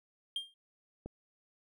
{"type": "tone with exponential decay", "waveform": "triangle", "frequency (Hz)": 3202, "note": "G7", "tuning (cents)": 36, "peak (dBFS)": -29, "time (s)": [0.36, 0.54], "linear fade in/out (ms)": 2, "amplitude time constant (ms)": 39}
{"type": "click", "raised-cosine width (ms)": 2, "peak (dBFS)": -29, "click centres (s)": 1.06}
{"effects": []}